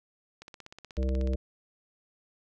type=click train; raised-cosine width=0.2 ms; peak=-28 dBFS; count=16; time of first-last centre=0.42-1.335 s; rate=16.4 Hz
type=harmonic tone; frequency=65.41 Hz; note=C2; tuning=in tune; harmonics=1 / 3 / 5 / 7 / 9; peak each=-26 / -36 / -39 / -39 / -40 dBFS; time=0.97-1.36 s; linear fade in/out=10 ms
effects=none